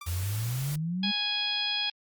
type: tone with exponential decay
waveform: sawtooth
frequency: 1174.7 Hz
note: D6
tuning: in tune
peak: -34 dBFS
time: 0.01-0.16 s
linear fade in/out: 5 ms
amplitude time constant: 32 ms
type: noise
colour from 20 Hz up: white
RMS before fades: -40 dBFS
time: 0.06-0.76 s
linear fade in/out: 5 ms
type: exponential sweep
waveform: sine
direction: up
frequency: 82.41 to 207.7 Hz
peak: -28 dBFS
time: 0.06-1.12 s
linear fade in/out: 20 ms
type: harmonic tone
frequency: 830.6 Hz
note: G#5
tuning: in tune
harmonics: 1 / 2 / 3 / 4 / 5 / 6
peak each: -41 / -40 / -35 / -29 / -36 / -36 dBFS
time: 1.03-1.9 s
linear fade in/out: 5 ms
effects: Opus 48 kbps